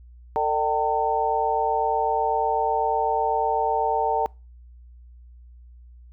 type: harmonic tone with a mistuned harmonic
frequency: 150 Hz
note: D3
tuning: 37 cents sharp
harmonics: 3 / 4 / 5 / 6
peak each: -26 / -29 / -24 / -24 dBFS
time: 0.36-4.26 s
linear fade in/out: 0 ms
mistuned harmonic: 5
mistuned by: +50 cents
effects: noise-tail reverb RT60 0.3 s tail -25 dB re dry + added 60 Hz sine -44 dBFS peak until 6.12 s